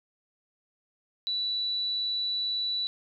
sine tone, 3951 Hz, B7, in tune, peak -27 dBFS, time 1.27-2.87 s, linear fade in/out 0 ms, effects none

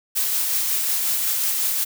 blue noise with tremolo, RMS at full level -21 dBFS, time 0.15-1.85 s, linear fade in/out 20 ms, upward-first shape sine, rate 5.5 Hz, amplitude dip 25%, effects none

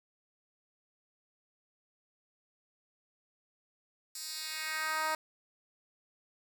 10% pulse tone with high-pass filter sweep, 313.4 Hz, D#4, 13 cents sharp, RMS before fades -36 dBFS, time 4.15-5.15 s, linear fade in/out 2 ms, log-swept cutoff 6400 to 780 Hz, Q 1.4, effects none

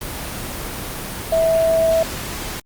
sine tone in noise, 653 Hz, E5, 17 cents flat, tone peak -13 dBFS, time 1.32-2.03 s, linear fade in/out 5 ms, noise pink, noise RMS -28 dBFS, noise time 0.01-2.6 s, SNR +12 dB, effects Opus 24 kbps

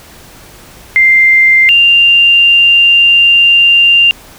sine tone pair in turn, 2093 / 2788 Hz, C7 / F7, 0 / -4 cents, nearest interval perfect fourth, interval 496 cents, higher second, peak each -3 dBFS, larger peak neither, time 0.96-1.69 / 1.69-4.11 s, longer second, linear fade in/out 0 ms, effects pink hiss -36 dBFS RMS until 4.38 s

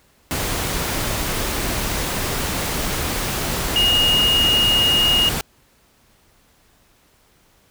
sine tone in noise, 2860 Hz, F7, 41 cents sharp, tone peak -14 dBFS, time 3.76-5.29 s, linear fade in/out 0 ms, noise pink, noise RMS -23 dBFS, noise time 0.31-5.41 s, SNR +6 dB, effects pink hiss -57 dBFS RMS until 7.7 s

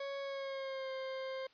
40% pulse tone with pitch glide, 554.4 to 527.8 Hz, C#5 to C5, 0 to +15 cents, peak -38 dBFS, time 0-1.47 s, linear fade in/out 5 ms, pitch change -85 cents, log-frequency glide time 0.2-0.91 s, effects white hiss -66 dBFS RMS until 1.53 s + resampled to 11025 Hz

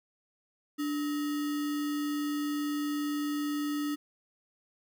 sine tone with sample-and-hold, 293.7 Hz, D4, in tune, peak -29 dBFS, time 0.78-3.96 s, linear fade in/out 20 ms, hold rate 1575 Hz, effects none

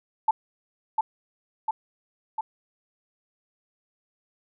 sine tone with echo, 880 Hz, A5, in tune, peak -16 dBFS, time 0.28-0.31 s, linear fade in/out 5 ms, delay 700 ms, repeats 3, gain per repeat -3 dB, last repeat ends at 2.41 s, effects none

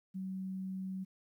sine tone, 189.1 Hz, F#3, 38 cents sharp, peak -37 dBFS, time 0.14-1.05 s, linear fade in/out 20 ms, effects 12-bit

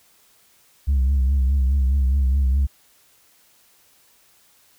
sine tone with vibrato, 67 Hz, C2, 42 cents sharp, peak -13 dBFS, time 0.87-2.67 s, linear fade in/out 20 ms, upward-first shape triangle, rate 4.8 Hz, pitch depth 98 cents each way, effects tanh soft clip ceiling -14 dBFS + white hiss -57 dBFS RMS until 4.78 s

